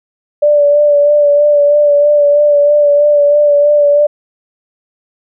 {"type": "tone with vibrato", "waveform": "sine", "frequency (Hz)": 584, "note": "D5", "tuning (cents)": -10, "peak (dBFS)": -5, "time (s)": [0.42, 4.07], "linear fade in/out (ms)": 10, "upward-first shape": "sine", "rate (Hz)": 3.1, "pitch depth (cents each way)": 24, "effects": []}